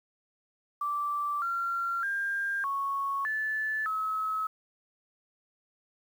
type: tone with pitch steps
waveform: sine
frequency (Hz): 1168 / 1374 / 1600 / 1106 / 1742 / 1287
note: D6 / F6 / G6 / C#6 / A6 / E6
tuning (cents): -10 / -29 / +35 / -4 / -18 / -42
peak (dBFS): -28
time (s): 0.81-4.47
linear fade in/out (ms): 5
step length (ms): 610
effects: 9-bit